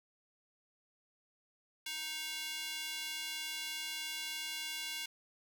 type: tone with high-pass filter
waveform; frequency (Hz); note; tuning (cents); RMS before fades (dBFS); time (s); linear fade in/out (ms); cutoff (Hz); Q
square; 311.6; D#4; +3; -41; 1.86-5.06; 5; 2700; 1.5
effects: none